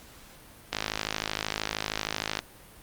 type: click train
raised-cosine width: 0.2 ms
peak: -10 dBFS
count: 89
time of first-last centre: 0.73-2.39 s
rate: 53 Hz
effects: pink hiss -51 dBFS RMS until 2.82 s + Opus 48 kbps